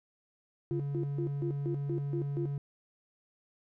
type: tone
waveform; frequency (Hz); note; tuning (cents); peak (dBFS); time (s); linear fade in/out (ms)
triangle; 141.5; C#3; +36; -30; 0.71-2.58; 2
type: tone bursts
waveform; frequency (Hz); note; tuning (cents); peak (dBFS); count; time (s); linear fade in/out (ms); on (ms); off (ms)
sine; 344.8; F4; -22; -32; 8; 0.71-2.456; 0; 87; 150
effects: none